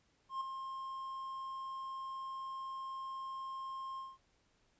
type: tone with ADSR envelope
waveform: triangle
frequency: 1064 Hz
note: C6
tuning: 29 cents sharp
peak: -32 dBFS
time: 0.29-4.18 s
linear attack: 120 ms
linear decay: 4 ms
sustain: -7 dB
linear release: 200 ms
effects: pink hiss -74 dBFS RMS until 4.79 s + resampled to 16000 Hz